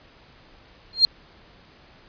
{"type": "tone with exponential growth", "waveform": "sine", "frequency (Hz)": 4207, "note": "C8", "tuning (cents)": 9, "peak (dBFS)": -7, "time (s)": [0.93, 1.05], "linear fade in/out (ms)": 1, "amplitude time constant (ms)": 26, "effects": ["pink hiss -52 dBFS RMS until 2.08 s", "resampled to 11025 Hz"]}